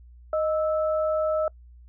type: tone pair together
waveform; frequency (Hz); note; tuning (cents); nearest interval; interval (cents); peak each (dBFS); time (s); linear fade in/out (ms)
sine; 622.3 / 1311.4; D#5 / E6; 0 / -9; octave + minor second; 1291; -22 / -31; 0.33-1.48; 2
effects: noise-tail reverb RT60 0.1 s tail -26 dB re dry + added 60 Hz sine -46 dBFS peak until 1.88 s